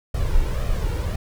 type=noise with flanger; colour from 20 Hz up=brown; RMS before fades=-21 dBFS; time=0.14-1.16 s; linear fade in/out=5 ms; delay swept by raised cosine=1.6 to 2.19 ms; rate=1.9 Hz; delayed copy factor=+0.6; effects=none